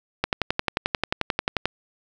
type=click train; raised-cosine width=0.3 ms; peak=-5 dBFS; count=17; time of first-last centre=0.24-1.656 s; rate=11.3 Hz; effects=none